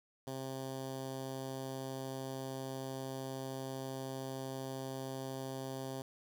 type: tone with notch filter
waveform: 10% pulse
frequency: 132.9 Hz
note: C3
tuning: 27 cents sharp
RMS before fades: -42 dBFS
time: 0.27-6.02 s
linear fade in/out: 2 ms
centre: 2100 Hz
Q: 1.3
effects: none